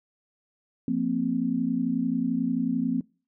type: chord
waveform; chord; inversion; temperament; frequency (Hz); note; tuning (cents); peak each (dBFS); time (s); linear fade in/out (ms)
sine; F suspended fourth; none; equal with one note detuned; 174.61 / 230.3 / 261.6; F3 / Bb3 / C4; 0 / -21 / 0; -31 / -27 / -26; 0.88-3.01; 2
effects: noise-tail reverb RT60 0.4 s tail -26 dB re dry